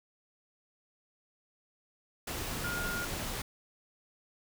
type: tone in noise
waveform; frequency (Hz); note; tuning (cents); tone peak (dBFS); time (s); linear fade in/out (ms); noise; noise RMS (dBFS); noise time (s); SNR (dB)
sine; 1421; F6; +30; -35; 2.64-3.05; 5; pink; -37; 2.27-3.42; -1
effects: none